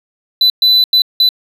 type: tone bursts at uneven times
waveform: triangle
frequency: 3997 Hz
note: B7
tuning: 20 cents sharp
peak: -5 dBFS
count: 4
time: 0.41-0.5 / 0.62-0.84 / 0.93-1.02 / 1.2-1.29 s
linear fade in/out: 2 ms
effects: resampled to 32000 Hz